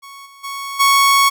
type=tone with level steps; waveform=sawtooth; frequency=1108.7 Hz; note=C#6; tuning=in tune; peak=-31 / -37 / -21 / -6 dBFS; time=0.02-1.3 s; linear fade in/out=20 ms; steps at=0.25 / 0.43 / 0.79 s; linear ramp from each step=20 ms; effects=none